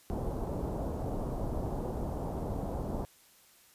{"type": "low-pass noise", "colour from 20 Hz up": "pink", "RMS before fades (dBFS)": -35, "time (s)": [0.1, 3.05], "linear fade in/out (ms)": 0, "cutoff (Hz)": 830, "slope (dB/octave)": 24, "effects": ["white hiss -61 dBFS RMS until 3.74 s", "resampled to 32000 Hz"]}